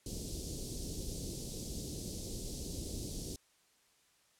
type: band-stop noise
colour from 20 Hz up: pink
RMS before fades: -41 dBFS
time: 0.06-3.36 s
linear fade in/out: 2 ms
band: 460 to 4500 Hz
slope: 24 dB/octave
effects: white hiss -70 dBFS RMS until 4.39 s + low-pass 10000 Hz 12 dB/octave